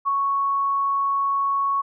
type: tone with ADSR envelope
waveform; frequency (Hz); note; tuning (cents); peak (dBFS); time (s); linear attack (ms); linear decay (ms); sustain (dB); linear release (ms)
sine; 1108.7; C#6; 0; -17; 0.05-1.82; 29; 12; -2; 16
effects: none